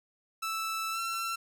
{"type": "tone with pitch glide", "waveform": "sawtooth", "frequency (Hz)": [1318.5, 1348.5], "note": ["E6", "E6"], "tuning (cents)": [0, 39], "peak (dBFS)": -28, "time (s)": [0.42, 1.36], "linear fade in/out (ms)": 10, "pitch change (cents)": 39, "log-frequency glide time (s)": [0.91, 0.99], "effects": []}